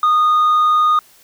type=tone with tanh clipping; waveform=sine; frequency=1232 Hz; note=D#6; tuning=17 cents flat; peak=-11 dBFS; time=0.03-0.99 s; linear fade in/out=2 ms; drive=2 dB; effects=white hiss -49 dBFS RMS until 1.23 s